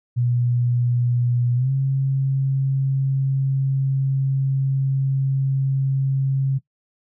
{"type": "tone with pitch glide", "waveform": "sine", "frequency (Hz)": [121.8, 135.15], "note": ["B2", "C#3"], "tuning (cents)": [-24, -44], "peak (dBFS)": -17, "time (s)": [0.16, 6.59], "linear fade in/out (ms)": 20, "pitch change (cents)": 180, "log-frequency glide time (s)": [1.55, 1.71], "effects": ["noise-tail reverb RT60 0.1 s tail -17 dB re dry"]}